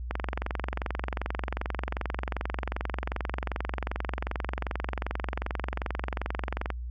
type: click train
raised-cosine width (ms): 0.5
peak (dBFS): -15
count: 150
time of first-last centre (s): 0.11-6.703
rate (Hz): 22.6
effects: added 60 Hz sine -33 dBFS peak until 6.9 s